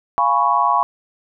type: chord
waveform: sine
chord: C# dominant seventh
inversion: first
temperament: equal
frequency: 698.5 / 830.6 / 987.8 / 1108.7 Hz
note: E#5 / G#5 / B5 / C#6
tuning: 0 / 0 / 0 / 0 cents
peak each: -22 / -20 / -18 / -17 dBFS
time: 0.18-0.83 s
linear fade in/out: 0 ms
effects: none